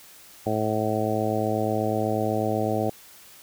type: harmonic tone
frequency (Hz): 108.1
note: A2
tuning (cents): -30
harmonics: 1 / 2 / 3 / 4 / 5 / 6 / 7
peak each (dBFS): -30 / -30 / -30 / -30 / -30 / -30 / -30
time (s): 0.46-2.9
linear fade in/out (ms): 5
effects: white hiss -49 dBFS RMS until 3.42 s